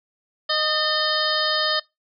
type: harmonic tone with a mistuned harmonic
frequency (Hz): 618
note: D#5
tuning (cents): -12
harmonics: 1 / 2 / 3 / 5 / 6 / 7 / 8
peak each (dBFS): -27 / -27 / -27 / -27 / -27 / -27 / -27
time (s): 0.49-1.8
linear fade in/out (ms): 10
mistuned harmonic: 3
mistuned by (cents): -45
effects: noise-tail reverb RT60 0.2 s tail -23 dB re dry